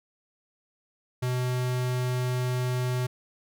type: tone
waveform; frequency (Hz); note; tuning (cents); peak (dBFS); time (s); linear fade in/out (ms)
square; 125.7; B2; +31; -26; 1.22-3.07; 10
effects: none